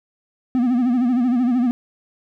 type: tone with vibrato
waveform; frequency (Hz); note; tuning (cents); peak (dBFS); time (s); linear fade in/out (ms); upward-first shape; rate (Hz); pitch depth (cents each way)
triangle; 246.9; B3; 0; -13; 0.55-1.71; 0; sine; 13; 95
effects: none